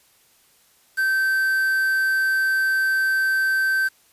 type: tone with quantisation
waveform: triangle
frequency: 1552 Hz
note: G6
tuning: 18 cents flat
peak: -16 dBFS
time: 0.97-3.89 s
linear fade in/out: 20 ms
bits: 6
effects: white hiss -58 dBFS RMS until 4.12 s + resampled to 32000 Hz